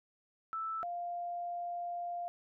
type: tone pair in turn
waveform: sine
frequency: 1318.5 / 698.5 Hz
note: E6 / F5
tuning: 0 / 0 cents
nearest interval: major seventh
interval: 1100 cents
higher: first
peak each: -35 / -36 dBFS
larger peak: first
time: 0.53-0.83 / 0.83-2.28 s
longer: second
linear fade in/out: 0 ms
effects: none